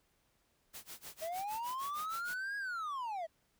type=noise with tremolo; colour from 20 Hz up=white; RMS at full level=-47 dBFS; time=0.73-2.35 s; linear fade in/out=20 ms; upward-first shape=sine; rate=6.5 Hz; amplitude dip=95%
type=linear two-way sweep; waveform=triangle; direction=up then down; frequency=624 to 1661.2 to 624 Hz; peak=-35 dBFS; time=1.21-3.27 s; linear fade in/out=20 ms; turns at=2.57 s
effects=pink hiss -75 dBFS RMS until 3.59 s